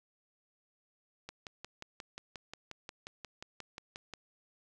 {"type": "click train", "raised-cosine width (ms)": 0.2, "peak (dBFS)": -26, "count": 17, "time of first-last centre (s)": [1.29, 4.137], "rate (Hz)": 5.62, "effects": []}